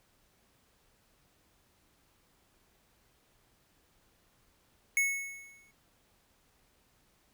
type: tone with exponential decay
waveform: square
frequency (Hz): 2200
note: C#7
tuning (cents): -14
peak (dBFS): -24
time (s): 4.97-5.71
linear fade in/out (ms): 1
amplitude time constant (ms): 160
effects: pink hiss -69 dBFS RMS until 7.33 s